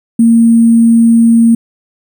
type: tone with sample-and-hold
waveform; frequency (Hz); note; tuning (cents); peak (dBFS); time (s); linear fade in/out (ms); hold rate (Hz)
sine; 230.4; A#3; -20; -3; 0.19-1.55; 5; 8820
effects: none